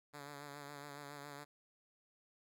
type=tone with vibrato; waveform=5% pulse; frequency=143.9 Hz; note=D3; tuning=35 cents flat; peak=-37 dBFS; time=0.13-1.45 s; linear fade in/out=20 ms; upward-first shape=sine; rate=7.2 Hz; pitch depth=38 cents each way; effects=none